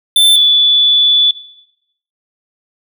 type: tone pair in turn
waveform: square / sine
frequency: 3538 / 3461 Hz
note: A7 / A7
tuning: +9 / -29 cents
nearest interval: unison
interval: 38 cents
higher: first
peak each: -6 dBFS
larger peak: neither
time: 0.16-0.36 / 0.36-1.31 s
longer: second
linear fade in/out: 2 ms
effects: noise-tail reverb RT60 0.8 s tail -17 dB re dry